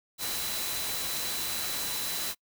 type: tone in noise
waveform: sine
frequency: 4000 Hz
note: B7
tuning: 21 cents sharp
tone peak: -38 dBFS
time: 0.18-2.35 s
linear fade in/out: 50 ms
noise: white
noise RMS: -33 dBFS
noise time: 0.18-2.35 s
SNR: -8 dB
effects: noise-tail reverb RT60 0.1 s tail -26 dB re dry